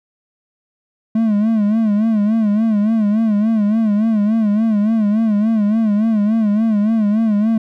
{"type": "tone with vibrato", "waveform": "triangle", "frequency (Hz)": 215.2, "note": "A3", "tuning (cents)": -38, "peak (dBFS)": -10, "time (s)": [1.15, 7.58], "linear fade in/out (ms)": 5, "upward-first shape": "sine", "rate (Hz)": 3.5, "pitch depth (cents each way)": 96, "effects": []}